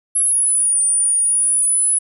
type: exponential two-way sweep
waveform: sine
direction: down then up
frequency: 10970 to 9300 to 10160 Hz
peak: -13 dBFS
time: 0.15-1.99 s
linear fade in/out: 10 ms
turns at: 0.81 s
effects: none